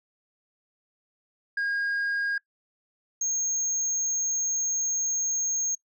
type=tone pair in turn; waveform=sine; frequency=1628 / 6476 Hz; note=G#6 / G#8; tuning=-35 / -45 cents; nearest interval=2 octaves; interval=2390 cents; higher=second; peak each=-22 dBFS; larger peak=neither; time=1.57-2.38 / 3.21-5.75 s; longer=second; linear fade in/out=5 ms; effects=noise-tail reverb RT60 0.1 s tail -23 dB re dry + tanh soft clip ceiling -24 dBFS